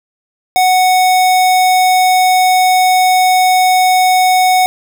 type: tone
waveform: square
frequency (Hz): 740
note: F#5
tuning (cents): 0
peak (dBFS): -8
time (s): 0.56-4.66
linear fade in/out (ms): 0
effects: none